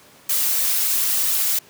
blue noise with flanger, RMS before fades -20 dBFS, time 0.29-1.59 s, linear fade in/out 5 ms, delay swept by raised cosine 1.6 to 4.2 ms, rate 3 Hz, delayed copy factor +0.55, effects pink hiss -49 dBFS RMS until 1.69 s + high-pass 150 Hz 12 dB/octave

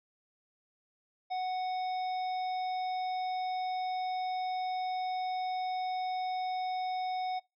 harmonic tone, 740 Hz, F#5, in tune, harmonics 1 / 3 / 5 / 7, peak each -31 / -47 / -49 / -51 dBFS, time 1.3-7.4 s, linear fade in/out 20 ms, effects noise-tail reverb RT60 0.2 s tail -23 dB re dry

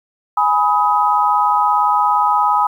sine chord, G# minor, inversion none, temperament equal with one note detuned, 830.6 / 987.8 / 1261.9 Hz, G#5 / B5 / D#6, 0 / 0 / +24 cents, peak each -16 dBFS, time 0.37-2.67 s, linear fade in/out 5 ms, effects 8-bit

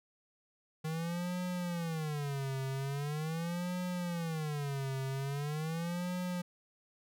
square tone with vibrato, 155.4 Hz, D#3, 2 cents flat, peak -35 dBFS, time 0.84-6.42 s, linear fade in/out 10 ms, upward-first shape sine, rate 0.42 Hz, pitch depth 260 cents each way, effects none

